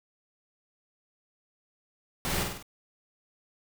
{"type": "noise with echo", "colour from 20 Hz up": "pink", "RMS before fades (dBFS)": -31, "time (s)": [2.25, 2.43], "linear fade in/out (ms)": 0, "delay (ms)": 49, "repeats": 4, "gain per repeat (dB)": -4, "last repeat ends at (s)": 2.626, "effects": []}